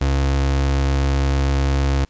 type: tone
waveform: 35% pulse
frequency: 68.7 Hz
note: C#2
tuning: 15 cents flat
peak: -14 dBFS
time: 0.01-2.05 s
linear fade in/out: 5 ms
effects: pink hiss -58 dBFS RMS until 2.09 s + resampled to 16000 Hz